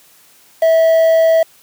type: tone with quantisation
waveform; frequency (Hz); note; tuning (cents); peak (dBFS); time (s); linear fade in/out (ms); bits
triangle; 651; E5; -22; -6; 0.62-1.43; 5; 5
effects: white hiss -48 dBFS RMS until 1.62 s + high-pass 100 Hz 12 dB/octave